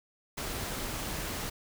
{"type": "noise", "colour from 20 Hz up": "pink", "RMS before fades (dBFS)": -36, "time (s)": [0.37, 1.5], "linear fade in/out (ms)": 10, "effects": []}